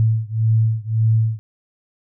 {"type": "beating tone pair", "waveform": "sine", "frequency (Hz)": [110.6, 112.4], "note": ["A2", "A2"], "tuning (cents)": [9, 37], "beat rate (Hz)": 1.8, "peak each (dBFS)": [-17, -18], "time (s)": [0, 1.39], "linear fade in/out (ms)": 0, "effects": []}